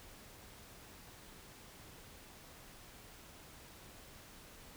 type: silence
effects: pink hiss -56 dBFS RMS until 4.76 s